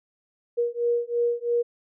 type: beating tone pair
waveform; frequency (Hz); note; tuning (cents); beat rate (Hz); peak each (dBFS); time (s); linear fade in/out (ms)
sine; 473.8 / 476.8; A#4 / A#4; +28 / +39; 3; -25 / -25; 0.57-1.63; 20
effects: none